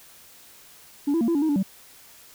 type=tone with pitch steps; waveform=sine; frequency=285.6 / 332.1 / 230.3 / 336.8 / 284.5 / 315.3 / 288.1 / 192.7 Hz; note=D4 / E4 / A#3 / E4 / C#4 / D#4 / D4 / G3; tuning=-48 / +13 / -21 / +37 / +45 / +23 / -33 / -29 cents; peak=-17 dBFS; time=1.07-1.63 s; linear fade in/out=10 ms; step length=70 ms; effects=tanh soft clip ceiling -18 dBFS + white hiss -50 dBFS RMS until 2.34 s